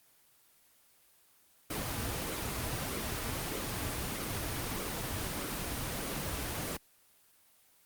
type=noise with flanger; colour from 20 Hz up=pink; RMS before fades=-36 dBFS; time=1.7-6.77 s; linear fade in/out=5 ms; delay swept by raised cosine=1.1 to 5.6 ms; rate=1.6 Hz; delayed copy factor=-0.5; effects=white hiss -65 dBFS RMS until 7.85 s + Opus 24 kbps